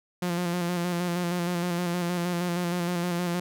sawtooth tone with vibrato, 175.2 Hz, F3, 6 cents sharp, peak -22 dBFS, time 0.22-3.4 s, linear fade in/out 5 ms, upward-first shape square, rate 6.4 Hz, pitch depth 31 cents each way, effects none

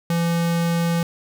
square tone, 169.1 Hz, E3, 44 cents sharp, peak -19 dBFS, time 0.1-1.03 s, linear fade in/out 2 ms, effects none

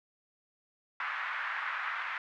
white band-pass noise, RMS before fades -36 dBFS, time 1-2.18 s, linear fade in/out 2 ms, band 1100 to 1900 Hz, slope 24 dB/octave, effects none

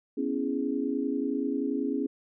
sine chord, C# minor seventh, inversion third, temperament equal, 246.9 / 277.2 / 329.6 / 415.3 Hz, B3 / C#4 / E4 / G#4, 0 / 0 / 0 / 0 cents, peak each -33 / -29 / -35 / -34 dBFS, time 0.17-2.07 s, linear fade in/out 10 ms, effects none

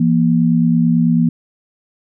sine tone pair together, 168.13 / 237.3 Hz, E3 / A#3, +34 / +31 cents, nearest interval tritone, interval 597 cents, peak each -13 dBFS, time 0-1.29 s, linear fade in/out 5 ms, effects none

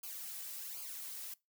blue noise with flanger, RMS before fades -45 dBFS, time 0.03-1.34 s, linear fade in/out 5 ms, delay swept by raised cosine 0.53 to 2.93 ms, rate 1.3 Hz, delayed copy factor -0.8, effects noise-tail reverb RT60 0.2 s tail -21 dB re dry

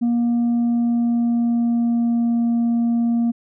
sine tone with pitch glide, 237 to 234.3 Hz, A#3 to A#3, +29 to +9 cents, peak -13 dBFS, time 0.01-3.32 s, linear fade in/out 20 ms, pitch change -20 cents, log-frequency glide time 0.33-2.46 s, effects tanh soft clip ceiling -15 dBFS

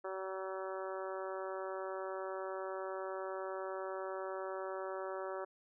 harmonic tone, 190 Hz, F#3, 46 cents sharp, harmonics 2 / 3 / 4 / 5 / 6 / 7 / 8 / 9, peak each -43 / -43 / -49 / -49 / -50 / -49 / -55 / -56 dBFS, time 0.04-5.45 s, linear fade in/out 10 ms, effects none

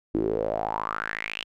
sawtooth tone with band-pass filter sweep, 54 Hz, A1, 32 cents flat, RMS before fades -29 dBFS, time 0.14-1.44 s, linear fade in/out 10 ms, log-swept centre 310 to 3100 Hz, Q 6.6, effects none

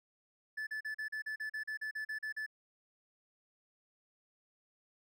triangle tone bursts, 1739 Hz, A6, 21 cents flat, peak -35 dBFS, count 14, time 0.57-2.464 s, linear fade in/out 10 ms, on 100 ms, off 38 ms, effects none

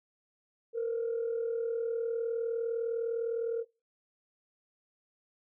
sine tone pair together, 459 / 498.8 Hz, A#4 / B4, -27 / +17 cents, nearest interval minor second, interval 144 cents, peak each -29 / -37 dBFS, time 0.73-3.65 s, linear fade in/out 50 ms, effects noise-tail reverb RT60 0.3 s tail -22 dB re dry + tanh soft clip ceiling -25 dBFS

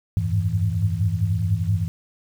sine tone cluster, 85.2 / 98.4 / 102.9 / 108.7 / 163.3 Hz, F2 / G2 / G#2 / A2 / E3, -42 / +7 / -16 / -21 / -16 cents, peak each -29 / -22 / -28 / -26 / -27 dBFS, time 0.17-1.88 s, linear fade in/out 0 ms, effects 8-bit

